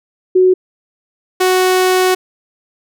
sine / sawtooth tone pair in turn, 370 / 370 Hz, F#4 / F#4, 0 / 0 cents, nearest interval unison, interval 0 cents, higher neither, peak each -6 dBFS, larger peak neither, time 0.35-0.54 / 1.4-2.15 s, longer second, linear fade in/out 10 ms, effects none

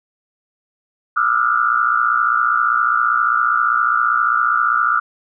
sine tone cluster, 1192 / 1310 / 1380 / 1435 Hz, D6 / E6 / F6 / F6, +25 / -11 / -21 / +47 cents, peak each -19 dBFS, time 1.16-5 s, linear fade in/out 10 ms, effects none

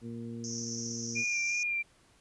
harmonic tone, 116.54 Hz, A#2, in tune, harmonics 1 / 2 / 3 / 4, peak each -43 / -39 / -48 / -49 dBFS, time 0.01-1.25 s, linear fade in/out 50 ms
white band-pass noise, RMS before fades -40 dBFS, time 0.44-1.63 s, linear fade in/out 0 ms, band 5500 to 6300 Hz, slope 96 dB/octave
sine tone with vibrato, 2397 Hz, D7, 35 cents sharp, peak -29 dBFS, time 1.15-1.83 s, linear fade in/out 20 ms, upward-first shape sine, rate 2.7 Hz, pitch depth 26 cents each way
effects pink hiss -64 dBFS RMS until 2.2 s + resampled to 24000 Hz

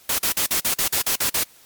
white noise bursts, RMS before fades -21 dBFS, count 10, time 0.09-1.436 s, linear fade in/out 5 ms, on 95 ms, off 44 ms, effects white hiss -51 dBFS RMS until 1.65 s + MP3 96 kbps

